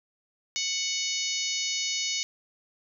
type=harmonic tone; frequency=740 Hz; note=F#5; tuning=in tune; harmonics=3 / 4 / 5 / 6 / 7 / 8 / 9; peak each=-35 / -35 / -35 / -35 / -35 / -35 / -35 dBFS; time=0.56-2.23 s; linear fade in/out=0 ms; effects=none